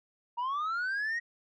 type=linear sweep; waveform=sine; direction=up; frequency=932.3 to 1905 Hz; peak=-27 dBFS; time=0.37-1.2 s; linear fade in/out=20 ms; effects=tanh soft clip ceiling -29 dBFS